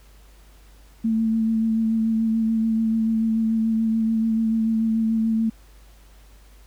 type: tone with vibrato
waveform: sine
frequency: 223.4 Hz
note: A3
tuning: 27 cents sharp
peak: -18 dBFS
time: 1.04-5.5 s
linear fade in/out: 10 ms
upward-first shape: sine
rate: 6.9 Hz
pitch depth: 19 cents each way
effects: added 50 Hz sine -47 dBFS peak until 6.66 s + pink hiss -56 dBFS RMS until 6.66 s